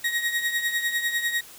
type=tone with tremolo; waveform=35% pulse; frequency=1886 Hz; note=A#6; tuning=20 cents sharp; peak=-19 dBFS; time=0.04-1.41 s; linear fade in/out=5 ms; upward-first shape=triangle; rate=10 Hz; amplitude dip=70%; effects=white hiss -46 dBFS RMS until 1.58 s